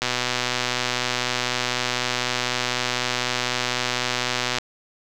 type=click train; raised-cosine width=0.2 ms; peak=-5 dBFS; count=567; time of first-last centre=0.02-4.585 s; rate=124 Hz; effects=none